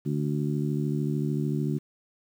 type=harmonic tone; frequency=73.42 Hz; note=D2; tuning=in tune; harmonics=2 / 3 / 4 / 5; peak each=-27 / -31 / -33 / -35 dBFS; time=0.05-1.79 s; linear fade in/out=20 ms; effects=9-bit